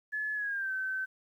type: tone with pitch glide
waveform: sine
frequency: 1714 to 1535.8 Hz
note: A6 to G6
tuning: -46 to -36 cents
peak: -31 dBFS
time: 0.12-1.06 s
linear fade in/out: 20 ms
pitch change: -190 cents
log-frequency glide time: 0.34-0.72 s
effects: 11-bit